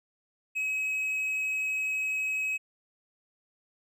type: tone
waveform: triangle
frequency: 2552 Hz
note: D#7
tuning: 43 cents sharp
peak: -26 dBFS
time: 0.55-2.58 s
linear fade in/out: 20 ms
effects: none